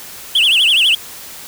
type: tone with vibrato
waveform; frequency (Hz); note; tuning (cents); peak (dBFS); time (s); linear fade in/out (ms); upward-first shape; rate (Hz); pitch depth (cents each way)
sine; 3002; F#7; +24; -6; 0.35-0.95; 5; triangle; 12; 270
effects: tanh soft clip ceiling -8 dBFS + white hiss -33 dBFS RMS until 1.47 s